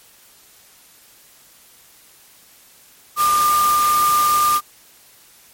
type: tone in noise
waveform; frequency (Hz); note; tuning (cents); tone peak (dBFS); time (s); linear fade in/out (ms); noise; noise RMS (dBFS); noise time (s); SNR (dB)
sine; 1200; D6; +37; -13; 3.16-4.61; 50; white; -24; 3.16-4.61; +8
effects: white hiss -49 dBFS RMS until 5.53 s + MP3 64 kbps